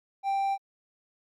triangle tone, 786 Hz, G5, 4 cents sharp, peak -23 dBFS, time 0.23-0.58 s, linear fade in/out 50 ms, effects Opus 48 kbps

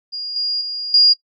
sine tone with level steps, 4841 Hz, D#8, 48 cents flat, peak -23 / -17 / -22 / -7 dBFS, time 0.12-1.14 s, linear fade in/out 20 ms, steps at 0.36 / 0.61 / 0.94 s, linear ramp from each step 2 ms, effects noise-tail reverb RT60 0.1 s tail -23 dB re dry + MP3 32 kbps

